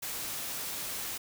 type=noise; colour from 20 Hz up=white; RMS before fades=-37 dBFS; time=0.02-1.18 s; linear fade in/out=10 ms; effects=none